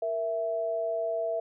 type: tone pair together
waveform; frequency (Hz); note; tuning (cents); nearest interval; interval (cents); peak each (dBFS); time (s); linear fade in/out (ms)
sine; 466.3 / 660; A#4 / E5; +1 / +2; tritone; 601; -34 / -28; 0.02-1.4; 5
effects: none

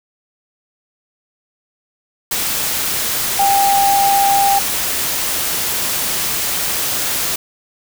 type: tone in noise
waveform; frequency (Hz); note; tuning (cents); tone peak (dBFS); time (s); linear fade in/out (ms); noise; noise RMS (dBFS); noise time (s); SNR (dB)
sine; 795; G5; +24; -11; 3.39-4.59; 5; white; -19; 2.31-7.36; +5
effects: none

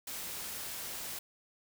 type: noise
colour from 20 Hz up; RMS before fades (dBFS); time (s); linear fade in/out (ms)
white; -41; 0.07-1.19; 5
effects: none

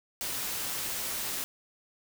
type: noise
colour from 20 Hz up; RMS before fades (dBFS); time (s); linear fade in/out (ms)
white; -34; 0.21-1.44; 0
effects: none

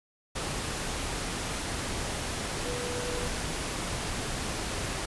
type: tone in noise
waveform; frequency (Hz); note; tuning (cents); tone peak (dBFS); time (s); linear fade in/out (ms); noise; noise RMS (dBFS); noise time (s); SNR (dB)
sine; 489.9; B4; -14; -35; 2.65-3.28; 10; pink; -33; 0.35-5.06; -5
effects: resampled to 24000 Hz

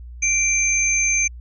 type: tone pair together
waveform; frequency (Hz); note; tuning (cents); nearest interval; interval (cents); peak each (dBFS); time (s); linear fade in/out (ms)
sine; 2349 / 6271; D7 / G8; 0 / 0; octave + perfect fourth; 1700; -19; 0.22-1.28; 10
effects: added 60 Hz sine -34 dBFS peak until 1.4 s

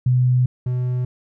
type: tone pair in turn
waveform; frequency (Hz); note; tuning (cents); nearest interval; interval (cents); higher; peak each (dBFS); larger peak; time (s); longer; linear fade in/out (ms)
sine / triangle; 125.8 / 125; B2 / B2; +32 / +21; unison; 11; first; -13 / -17; first; 0.06-0.46 / 0.66-1.05; first; 5
effects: none

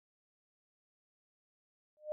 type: tone with exponential growth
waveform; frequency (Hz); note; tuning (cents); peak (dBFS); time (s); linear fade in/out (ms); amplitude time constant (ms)
sine; 607; D#5; -43; -31; 1.97-2.12; 0; 32
effects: none

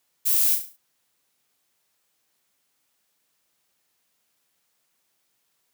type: noise with echo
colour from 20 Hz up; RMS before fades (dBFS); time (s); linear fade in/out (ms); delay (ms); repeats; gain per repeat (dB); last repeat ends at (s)
violet; -21; 0.25-0.56; 20; 35; 6; -6; 0.77
effects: white hiss -72 dBFS RMS until 5.73 s + high-pass 100 Hz 12 dB/octave

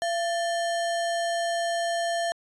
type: tone with sample-and-hold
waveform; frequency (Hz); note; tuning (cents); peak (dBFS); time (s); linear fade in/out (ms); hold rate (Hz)
sine; 681; F5; -44; -24; 0.02-2.32; 0; 2450
effects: resampled to 22050 Hz

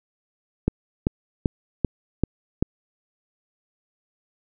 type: click train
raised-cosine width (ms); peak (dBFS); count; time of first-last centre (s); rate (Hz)
3; -6; 6; 0.68-2.626; 2.57
effects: none

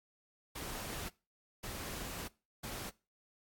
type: noise bursts at uneven times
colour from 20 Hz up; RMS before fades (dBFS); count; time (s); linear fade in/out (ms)
pink; -43; 3; 0.55-1.09 / 1.63-2.28 / 2.63-2.9; 10
effects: noise-tail reverb RT60 0.3 s tail -21 dB re dry + AAC 64 kbps

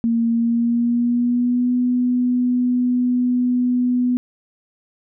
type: tone with pitch glide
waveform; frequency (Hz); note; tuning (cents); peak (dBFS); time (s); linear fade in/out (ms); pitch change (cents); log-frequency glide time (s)
sine; 231.1 to 247.7; A#3 to B3; -15 to +5; -15; 0.04-4.17; 0; +120; 0.3-1.73
effects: none

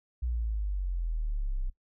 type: exponential sweep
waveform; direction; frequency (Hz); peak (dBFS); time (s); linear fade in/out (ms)
sine; down; 61.74 to 30.87; -28; 0.22-1.7; 10
effects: noise-tail reverb RT60 0.1 s tail -17 dB re dry

